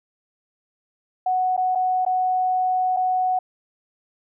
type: tone with dropouts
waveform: sine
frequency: 740 Hz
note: F#5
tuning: in tune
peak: -18 dBFS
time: 1.26-3.39 s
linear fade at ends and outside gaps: 5 ms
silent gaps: 1.566-1.576 / 1.751-1.755 / 2.051-2.063 / 2.965-2.969 s
effects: none